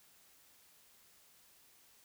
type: silence
effects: white hiss -65 dBFS RMS until 2.04 s